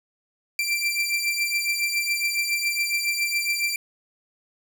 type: beating tone pair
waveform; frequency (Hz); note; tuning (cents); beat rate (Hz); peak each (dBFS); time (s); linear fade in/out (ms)
sawtooth; 2349 / 2356.2; D7 / D7; 0 / +5; 7.2; -24 / -21; 0.59-3.76; 2
effects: none